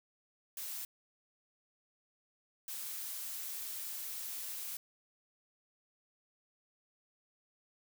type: noise bursts at uneven times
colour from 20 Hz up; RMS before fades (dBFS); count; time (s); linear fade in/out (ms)
blue; -42; 2; 0.57-0.85 / 2.68-4.77; 2
effects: none